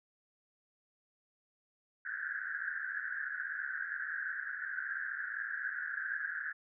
white band-pass noise, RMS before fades -39 dBFS, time 2.05-6.53 s, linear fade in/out 10 ms, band 1500 to 1700 Hz, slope 96 dB/octave, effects none

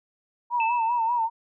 sine tone with vibrato, 932.3 Hz, A#5, in tune, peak -21 dBFS, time 0.5-1.3 s, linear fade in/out 50 ms, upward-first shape sine, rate 5.1 Hz, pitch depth 80 cents each way
sine tone with exponential decay, 2630 Hz, E7, 5 cents flat, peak -25 dBFS, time 0.6-1.25 s, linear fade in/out 2 ms, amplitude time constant 140 ms
effects none

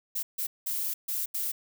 violet noise bursts at uneven times, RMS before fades -31 dBFS, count 5, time 0.15-0.23 / 0.38-0.47 / 0.66-0.94 / 1.08-1.26 / 1.34-1.52 s, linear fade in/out 10 ms, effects none

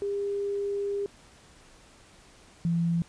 sine tone pair in turn, 402.4 / 168.9 Hz, G4 / E3, +45 / +42 cents, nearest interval octave + minor third, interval 1503 cents, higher first, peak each -27 / -23 dBFS, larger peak second, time 0.02-1.06 / 2.65-3.02 s, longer first, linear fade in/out 0 ms, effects pink hiss -55 dBFS RMS until 3.08 s + resampled to 22050 Hz

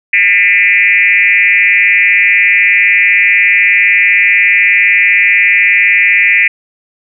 sine tone with frequency modulation, 2192 Hz, C#7, 20 cents flat, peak -5 dBFS, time 0.13-6.48 s, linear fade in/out 5 ms, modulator 189 Hz, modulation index 1.7, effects none

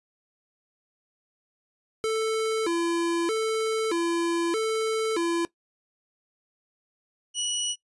square tone with vibrato, 386.7 Hz, G4, 24 cents flat, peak -24 dBFS, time 2.04-5.45 s, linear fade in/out 0 ms, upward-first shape square, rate 0.8 Hz, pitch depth 230 cents each way
20% pulse tone, 2933 Hz, F#7, 16 cents flat, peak -21 dBFS, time 7.34-7.76 s, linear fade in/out 50 ms
effects noise-tail reverb RT60 0.1 s tail -19 dB re dry + resampled to 24000 Hz

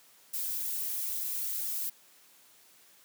violet noise with flanger, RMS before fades -34 dBFS, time 0.33-1.9 s, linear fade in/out 10 ms, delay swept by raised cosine 1.3 to 3.9 ms, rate 3 Hz, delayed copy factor -1, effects white hiss -60 dBFS RMS until 3.04 s + high-pass 150 Hz 12 dB/octave

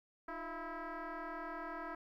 sine tone with frequency modulation, 308.8 Hz, D#4, 13 cents flat, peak -40 dBFS, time 0.28-1.95 s, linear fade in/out 5 ms, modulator 329 Hz, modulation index 4.3, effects tanh soft clip ceiling -37 dBFS + 13-bit

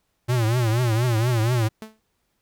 square tone with vibrato, 117.4 Hz, A#2, 13 cents sharp, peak -19 dBFS, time 0.28-1.69 s, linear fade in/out 20 ms, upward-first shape triangle, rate 4.2 Hz, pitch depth 160 cents each way
sawtooth tone with exponential decay, 218.5 Hz, A3, 12 cents flat, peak -27 dBFS, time 1.82-2 s, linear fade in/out 0 ms, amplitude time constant 39 ms
effects pink hiss -72 dBFS RMS until 2.41 s

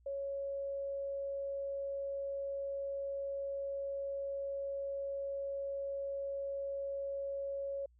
sine tone, 554.4 Hz, C#5, in tune, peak -36 dBFS, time 0.06-7.86 s, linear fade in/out 5 ms, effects added 60 Hz sine -63 dBFS peak until 7.99 s

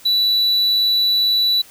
triangle tone, 3951 Hz, B7, in tune, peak -12 dBFS, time 0.05-1.62 s, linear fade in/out 10 ms, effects white hiss -45 dBFS RMS until 1.7 s

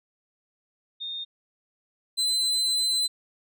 sine / 35% pulse tone pair in turn, 3663 / 4048 Hz, A#7 / B7, -31 / +42 cents, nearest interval major second, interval 173 cents, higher second, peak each -31 / -21 dBFS, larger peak second, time 1-1.25 / 2.17-3.08 s, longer second, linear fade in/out 20 ms, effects none

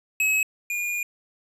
square tone pair in turn, 2565 / 2429 Hz, E7 / D#7, -48 / -42 cents, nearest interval minor second, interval 94 cents, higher first, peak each -20 / -26 dBFS, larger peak first, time 0.2-0.43 / 0.7-1.03 s, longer second, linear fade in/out 2 ms, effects resampled to 32000 Hz + 10-bit

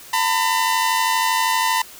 sawtooth tone pair together, 907.4 / 1000 Hz, A#5 / B5, -47 / +21 cents, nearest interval major second, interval 168 cents, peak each -16 dBFS, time 0.13-1.82 s, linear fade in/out 5 ms, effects white hiss -41 dBFS RMS until 1.99 s

